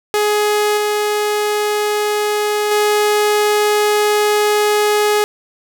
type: tone with level steps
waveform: sawtooth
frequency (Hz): 418.8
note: G#4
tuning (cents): +15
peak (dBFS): -9 / -11 / -8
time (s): 0.14-5.24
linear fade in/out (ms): 0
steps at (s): 0.77 / 2.71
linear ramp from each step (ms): 5
effects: none